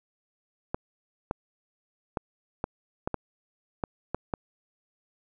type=clicks; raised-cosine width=1 ms; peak=-14 dBFS; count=9; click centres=0.745 / 1.311 / 2.172 / 2.641 / 3.075 / 3.143 / 3.838 / 4.146 / 4.338 s; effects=none